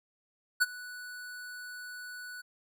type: tone with ADSR envelope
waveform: square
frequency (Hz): 1480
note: F#6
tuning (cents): 0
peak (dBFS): -21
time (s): 0.6-2.42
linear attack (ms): 21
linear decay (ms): 30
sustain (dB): -21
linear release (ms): 16
effects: none